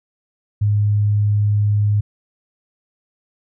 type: tone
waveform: sine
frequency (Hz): 103.83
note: G#2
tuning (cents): 0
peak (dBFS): -13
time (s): 0.61-2.01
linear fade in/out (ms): 10
effects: none